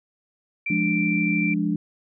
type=tone; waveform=sine; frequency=2349 Hz; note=D7; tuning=in tune; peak=-24 dBFS; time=0.66-1.54 s; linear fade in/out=5 ms
type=chord; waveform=sine; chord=D diminished; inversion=first; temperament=equal; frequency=174.61 / 207.7 / 293.7 Hz; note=F3 / Ab3 / D4; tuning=0 / 0 / 0 cents; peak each=-25 dBFS; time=0.7-1.76 s; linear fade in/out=5 ms
effects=none